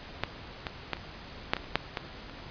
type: clicks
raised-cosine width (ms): 0.3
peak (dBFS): -11 / -16 / -12 / -27 / -7 / -17 / -30 / -7 / -14 / -29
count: 10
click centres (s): 0.236 / 0.668 / 0.933 / 0.969 / 1.535 / 1.567 / 1.643 / 1.756 / 1.972 / 2.297
effects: pink hiss -45 dBFS RMS until 2.5 s + resampled to 11025 Hz